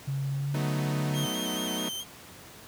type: tone with pitch glide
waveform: sine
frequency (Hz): 137.5 to 144.75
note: C#3 to D3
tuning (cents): -14 to -25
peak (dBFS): -27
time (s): 0.07-1.26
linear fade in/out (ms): 10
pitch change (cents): +89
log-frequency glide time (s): 0.31-0.65
type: chord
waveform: sawtooth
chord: B dominant seventh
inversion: second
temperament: equal with one note detuned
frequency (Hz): 185 / 220 / 248.2 / 311.1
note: F#3 / A3 / B3 / D#4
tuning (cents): 0 / 0 / +9 / 0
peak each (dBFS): -33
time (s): 0.54-1.89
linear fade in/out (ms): 5
type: tone with vibrato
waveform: sawtooth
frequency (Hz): 3160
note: G7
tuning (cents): +13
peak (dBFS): -30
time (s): 1.13-2.05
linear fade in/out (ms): 50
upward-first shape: square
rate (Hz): 4.6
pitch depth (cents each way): 29
effects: pink hiss -48 dBFS RMS until 2.67 s + high-pass 80 Hz 12 dB/octave